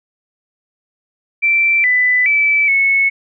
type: tone with pitch steps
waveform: sine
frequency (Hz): 2342 / 1995 / 2311 / 2200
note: D7 / B6 / D7 / C#7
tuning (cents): -5 / +17 / -28 / -14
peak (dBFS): -10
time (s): 1.42-3.1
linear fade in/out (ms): 20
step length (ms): 420
effects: none